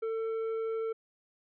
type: tone with tanh clipping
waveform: sine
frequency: 447.9 Hz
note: A4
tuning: 31 cents sharp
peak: -32 dBFS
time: 0.02-0.93 s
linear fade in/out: 10 ms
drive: 7 dB
effects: none